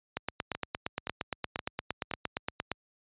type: two click trains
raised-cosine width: 0.3 ms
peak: -18 / -15 dBFS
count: 4 / 23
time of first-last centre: 0.55-2.112 / 0.17-2.716 s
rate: 1.92 / 8.64 Hz
effects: high-pass 60 Hz 12 dB/octave + resampled to 8000 Hz